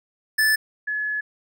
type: tone pair in turn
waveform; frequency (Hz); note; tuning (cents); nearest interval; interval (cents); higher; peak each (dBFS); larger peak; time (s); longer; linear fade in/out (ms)
square / sine; 1747 / 1704.1; A6 / G#6; -13 / +44; unison; 43; first; -17 / -23; first; 0.38-0.56 / 0.87-1.21; second; 10
effects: none